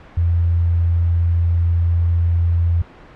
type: tone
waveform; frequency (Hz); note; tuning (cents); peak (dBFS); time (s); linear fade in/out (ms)
sine; 85.2; F2; -42; -13; 0.17-2.82; 5
effects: pink hiss -42 dBFS RMS until 3.15 s + low-pass 2000 Hz 12 dB/octave